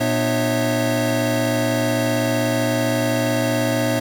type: tone cluster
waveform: square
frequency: 117.9 / 245.6 / 301.4 / 546 / 650 Hz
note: A#2 / B3 / D4 / C#5 / E5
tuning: +20 / -9 / +45 / -26 / -24 cents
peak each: -25 dBFS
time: 0-4 s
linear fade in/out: 10 ms
effects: 7-bit